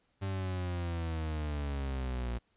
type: linear sweep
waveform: 40% pulse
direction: down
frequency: 98 to 58.27 Hz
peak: -32 dBFS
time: 0.21-2.39 s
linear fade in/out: 20 ms
effects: pink hiss -74 dBFS RMS until 2.56 s + resampled to 8000 Hz